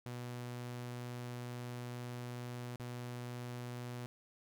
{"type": "tone with dropouts", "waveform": "sawtooth", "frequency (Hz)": 122.2, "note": "B2", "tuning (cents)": -18, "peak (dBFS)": -38, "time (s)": [0.06, 4.06], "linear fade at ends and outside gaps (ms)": 0, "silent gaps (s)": [2.759, 2.798], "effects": []}